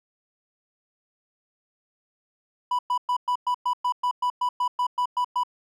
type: tone bursts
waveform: triangle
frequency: 987.8 Hz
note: B5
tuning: in tune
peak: -19 dBFS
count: 15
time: 2.71-5.435 s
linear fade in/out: 5 ms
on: 79 ms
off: 110 ms
effects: none